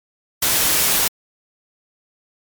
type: noise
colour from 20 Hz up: white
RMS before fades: -17 dBFS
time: 0.42-1.08 s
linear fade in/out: 5 ms
effects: MP3 96 kbps